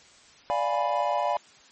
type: chord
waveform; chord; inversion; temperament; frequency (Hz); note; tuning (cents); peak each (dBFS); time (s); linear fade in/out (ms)
triangle; D diminished seventh; none; equal; 587.3 / 698.5 / 830.6 / 987.8; D5 / F5 / Ab5 / Cb6; 0 / 0 / 0 / 0; -27; 0.5-1.37; 0
effects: white hiss -54 dBFS RMS until 1.71 s + MP3 32 kbps